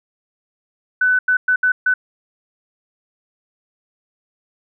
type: tone bursts at uneven times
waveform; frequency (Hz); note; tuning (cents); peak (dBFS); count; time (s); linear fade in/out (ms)
sine; 1500; F#6; +23; -12; 5; 1.01-1.19 / 1.28-1.37 / 1.48-1.56 / 1.63-1.72 / 1.86-1.94; 5
effects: none